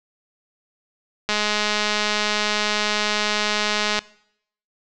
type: click train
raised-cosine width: 0.2 ms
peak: -4 dBFS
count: 568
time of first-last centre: 1.29-3.99 s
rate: 210 Hz
effects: noise-tail reverb RT60 0.7 s tail -21 dB re dry + low-pass 7000 Hz 12 dB/octave